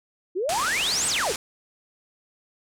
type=exponential two-way sweep; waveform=sine; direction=up then down; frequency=335.5 to 8750 to 335.5 Hz; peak=-23 dBFS; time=0.35-1.33 s; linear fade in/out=20 ms; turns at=1.07 s
type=low-pass noise; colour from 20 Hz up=white; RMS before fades=-30 dBFS; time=0.49-1.36 s; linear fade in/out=2 ms; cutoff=9000 Hz; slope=24 dB/octave
effects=none